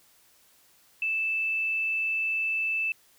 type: tone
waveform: sine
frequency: 2637 Hz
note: E7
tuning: in tune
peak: -25 dBFS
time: 1.02-2.92 s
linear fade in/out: 2 ms
effects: white hiss -61 dBFS RMS until 3.18 s